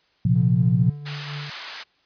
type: chord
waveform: sine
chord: Bb suspended second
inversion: none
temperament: equal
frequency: 116.54 / 130.81 / 174.61 Hz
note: Bb2 / C3 / F3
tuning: 0 / 0 / 0 cents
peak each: -20 dBFS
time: 0.25-0.9 s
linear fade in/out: 5 ms
type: tone with tremolo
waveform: triangle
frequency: 145.8 Hz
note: D3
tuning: 12 cents flat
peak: -27 dBFS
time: 0.35-1.5 s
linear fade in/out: 5 ms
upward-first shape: triangle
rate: 4.2 Hz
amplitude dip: 50%
type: high-pass noise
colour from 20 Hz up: pink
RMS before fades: -34 dBFS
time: 1.05-1.84 s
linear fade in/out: 20 ms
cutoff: 1300 Hz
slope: 12 dB/octave
effects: white hiss -63 dBFS RMS until 2.05 s + resampled to 11025 Hz